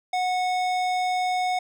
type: tone with hard clipping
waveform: sine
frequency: 733 Hz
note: F#5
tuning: 16 cents flat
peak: -24 dBFS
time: 0.13-1.59 s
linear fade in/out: 5 ms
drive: 15 dB
effects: none